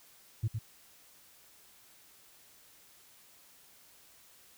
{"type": "tone with echo", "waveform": "sine", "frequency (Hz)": 110, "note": "A2", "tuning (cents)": 0, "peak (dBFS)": -25, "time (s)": [0.43, 0.48], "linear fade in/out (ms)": 10, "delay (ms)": 110, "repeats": 1, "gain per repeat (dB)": -6, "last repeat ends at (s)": 0.59, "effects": ["tanh soft clip ceiling -25 dBFS", "white hiss -60 dBFS RMS until 4.57 s"]}